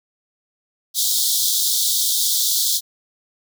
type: high-pass noise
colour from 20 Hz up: pink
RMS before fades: -19 dBFS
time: 0.94-2.81 s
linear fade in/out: 50 ms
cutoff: 3400 Hz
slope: 96 dB/octave
effects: none